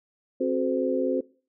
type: tone cluster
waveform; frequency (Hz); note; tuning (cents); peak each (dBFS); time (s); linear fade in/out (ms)
sine; 264.6 / 367.1 / 431.6 / 515; C4 / F#4 / A4 / C5; +20 / -14 / -33 / -28; -27 / -28 / -32 / -27; 0.4-1.21; 10
effects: noise-tail reverb RT60 0.4 s tail -21 dB re dry